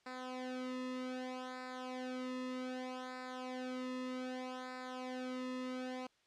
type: tone with flanger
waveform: sawtooth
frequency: 254.8 Hz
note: C4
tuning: 46 cents flat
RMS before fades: -43 dBFS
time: 0.06-6.07 s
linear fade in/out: 5 ms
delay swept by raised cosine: 0.32 to 1.32 ms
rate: 0.64 Hz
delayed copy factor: -0.85
effects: white hiss -73 dBFS RMS until 6.26 s + low-pass 5000 Hz 12 dB/octave